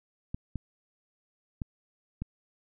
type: clicks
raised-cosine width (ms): 5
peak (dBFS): -21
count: 4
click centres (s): 0.345 / 0.557 / 1.618 / 2.22
effects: none